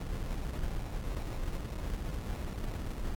brown noise with sample-and-hold, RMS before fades -36 dBFS, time 0-3.15 s, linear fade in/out 5 ms, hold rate 1575 Hz, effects AAC 64 kbps

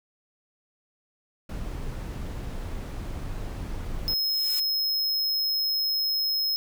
brown noise, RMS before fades -33 dBFS, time 1.49-4.14 s, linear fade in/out 5 ms
blue noise with exponential growth, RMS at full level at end -31 dBFS, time 3.91-4.6 s, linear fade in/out 5 ms, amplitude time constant 150 ms
square tone, 5150 Hz, E8, 41 cents flat, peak -24 dBFS, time 4.08-6.56 s, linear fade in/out 0 ms
effects none

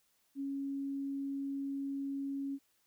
sine tone, 276.3 Hz, C#4, 6 cents flat, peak -35 dBFS, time 0.35-2.59 s, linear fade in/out 50 ms, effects white hiss -74 dBFS RMS until 2.86 s

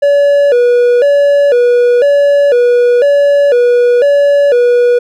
triangle tone with vibrato, 526 Hz, C5, 9 cents sharp, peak -3 dBFS, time 0.02-4.99 s, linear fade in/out 10 ms, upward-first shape square, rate 1 Hz, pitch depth 140 cents each way, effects none

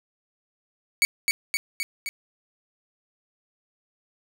sawtooth tone with echo, 2244 Hz, C#7, 21 cents sharp, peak -13 dBFS, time 1.02-1.05 s, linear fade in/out 0 ms, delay 260 ms, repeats 4, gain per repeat -3 dB, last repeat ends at 2.09 s, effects 8-bit

